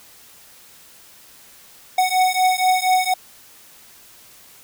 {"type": "beating tone pair", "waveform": "square", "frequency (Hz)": [740, 744.2], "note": ["F#5", "F#5"], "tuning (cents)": [0, 10], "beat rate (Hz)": 4.2, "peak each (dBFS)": -19, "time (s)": [1.98, 3.14], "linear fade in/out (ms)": 5, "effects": ["white hiss -47 dBFS RMS until 4.63 s"]}